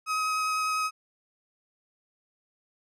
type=tone with vibrato; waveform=35% pulse; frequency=1267 Hz; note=D#6; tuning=31 cents sharp; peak=-24 dBFS; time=0.06-0.91 s; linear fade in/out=50 ms; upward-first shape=triangle; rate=10 Hz; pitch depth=9 cents each way; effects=low-pass 10000 Hz 12 dB/octave